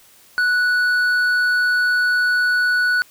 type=tone with hard clipping; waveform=sine; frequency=1476 Hz; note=F#6; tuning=5 cents flat; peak=-16 dBFS; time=0.38-3.02 s; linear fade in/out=0 ms; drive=5 dB; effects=white hiss -50 dBFS RMS until 3.1 s